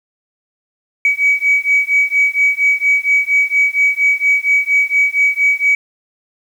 sine beating tone pair, 2269 / 2273.3 Hz, C#7 / C#7, +40 / +43 cents, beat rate 4.3 Hz, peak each -13 dBFS, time 1.05-5.75 s, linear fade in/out 2 ms, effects tanh soft clip ceiling -4 dBFS + 7-bit

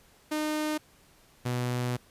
sawtooth tone pair in turn, 305.6 / 123.4 Hz, D#4 / B2, -31 / -1 cents, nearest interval octave + major third, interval 1570 cents, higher first, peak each -24 dBFS, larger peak neither, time 0.31-0.78 / 1.45-1.97 s, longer second, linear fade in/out 10 ms, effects pink hiss -60 dBFS RMS until 2.1 s + resampled to 32000 Hz

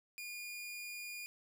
sawtooth tone, 2430 Hz, D#7, 42 cents flat, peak -40 dBFS, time 0.18-1.26 s, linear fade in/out 0 ms, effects none

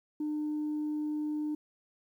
sine tone, 301.7 Hz, D4, 47 cents sharp, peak -29 dBFS, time 0.2-1.55 s, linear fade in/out 5 ms, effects tanh soft clip ceiling -28 dBFS + 11-bit

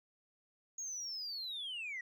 sine linear sweep, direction down, 6645 to 1900 Hz, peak -38 dBFS, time 0.78-2.01 s, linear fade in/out 5 ms, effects tanh soft clip ceiling -37 dBFS + 13-bit

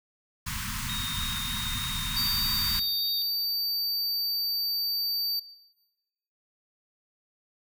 pink band-stop noise, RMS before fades -33 dBFS, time 0.46-2.8 s, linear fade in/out 10 ms, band 250 to 930 Hz, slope 96 dB/octave
triangle tone with vibrato, 3710 Hz, A#7, 9 cents flat, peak -31 dBFS, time 0.89-3.22 s, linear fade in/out 0 ms, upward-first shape square, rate 3.3 Hz, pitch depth 9 cents each way
square tone, 4621 Hz, D8, 29 cents flat, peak -26 dBFS, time 2.16-5.4 s, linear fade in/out 10 ms
effects noise-tail reverb RT60 1.0 s tail -17 dB re dry

